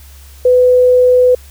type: tone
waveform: sine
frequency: 500 Hz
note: B4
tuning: 21 cents sharp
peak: -5 dBFS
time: 0.45-1.35 s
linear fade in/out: 5 ms
effects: added 69 Hz sine -35 dBFS peak until 1.5 s + white hiss -43 dBFS RMS until 1.5 s